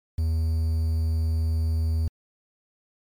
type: tone with quantisation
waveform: triangle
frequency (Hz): 80.6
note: E2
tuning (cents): -38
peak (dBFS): -19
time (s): 0.18-2.08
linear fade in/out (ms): 5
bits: 8
effects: MP3 96 kbps